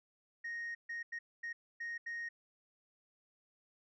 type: tone bursts at uneven times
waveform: sine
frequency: 1864.7 Hz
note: A#6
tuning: in tune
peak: -37 dBFS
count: 6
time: 0.44-0.75 / 0.89-1.03 / 1.12-1.19 / 1.43-1.53 / 1.8-1.98 / 2.06-2.29 s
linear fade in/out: 10 ms
effects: tanh soft clip ceiling -37 dBFS